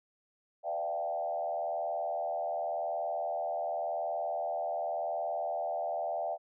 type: tone with frequency modulation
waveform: sine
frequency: 682 Hz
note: F5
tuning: 41 cents flat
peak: -31 dBFS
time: 0.63-6.38 s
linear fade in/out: 50 ms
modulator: 80.9 Hz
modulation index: 1.3
effects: none